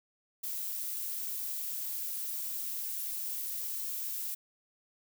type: noise with amplitude modulation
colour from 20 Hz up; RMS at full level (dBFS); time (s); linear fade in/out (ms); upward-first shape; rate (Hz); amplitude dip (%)
violet; -35; 0.43-4.35; 10; sine; 280; 40
effects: none